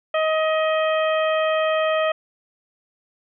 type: harmonic tone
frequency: 630 Hz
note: D#5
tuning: 21 cents sharp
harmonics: 1 / 2 / 3 / 4 / 5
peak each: -19 / -25 / -29 / -31 / -33 dBFS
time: 0.14-2.12 s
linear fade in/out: 5 ms
effects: none